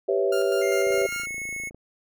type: chord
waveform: sine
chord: C# half-diminished seventh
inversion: second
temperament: equal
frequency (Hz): 392 / 493.9 / 554.4 / 659.3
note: G4 / B4 / C#5 / E5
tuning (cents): 0 / 0 / 0 / 0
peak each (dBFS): -23 / -27 / -26 / -29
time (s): 0.08-1.07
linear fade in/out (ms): 10
type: tone with tremolo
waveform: sawtooth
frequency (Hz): 1400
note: F6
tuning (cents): +4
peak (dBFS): -27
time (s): 0.32-1.26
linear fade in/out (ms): 5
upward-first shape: square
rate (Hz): 5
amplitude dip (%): 45
type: tone with pitch glide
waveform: square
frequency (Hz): 2117 to 2194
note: C7 to C#7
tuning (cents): +20 to -18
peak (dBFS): -31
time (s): 0.61-1.7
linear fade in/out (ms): 20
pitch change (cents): +62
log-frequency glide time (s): 0.82-1.25
type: click train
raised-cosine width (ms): 2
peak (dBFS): -32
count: 25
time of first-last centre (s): 0.87-1.746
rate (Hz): 27.4
effects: none